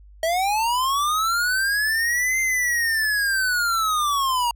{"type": "linear two-way sweep", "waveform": "square", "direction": "up then down", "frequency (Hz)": [635, 2093, 933], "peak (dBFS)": -20, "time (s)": [0.23, 4.51], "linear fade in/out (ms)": 2, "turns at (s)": 2.4, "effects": ["added 50 Hz sine -44 dBFS peak until 4.55 s"]}